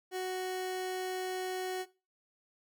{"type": "tone", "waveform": "30% pulse", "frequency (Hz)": 370.7, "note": "F#4", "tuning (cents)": 3, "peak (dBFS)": -31, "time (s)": [0.11, 1.86], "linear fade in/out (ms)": 50, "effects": ["noise-tail reverb RT60 0.3 s tail -19 dB re dry"]}